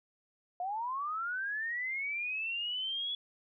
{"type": "linear sweep", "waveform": "sine", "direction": "up", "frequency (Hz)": [698.5, 3405], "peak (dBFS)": -33, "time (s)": [0.6, 3.15], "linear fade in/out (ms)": 2, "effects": []}